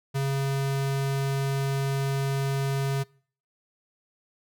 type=tone; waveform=square; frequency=137.1 Hz; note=C#3; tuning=19 cents flat; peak=-25 dBFS; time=0.14-3.04 s; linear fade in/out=20 ms; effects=noise-tail reverb RT60 0.5 s tail -24 dB re dry